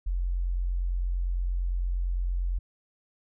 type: tone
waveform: sine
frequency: 44.39 Hz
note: F1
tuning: 29 cents sharp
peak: -25 dBFS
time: 0.06-2.59 s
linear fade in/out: 10 ms
effects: none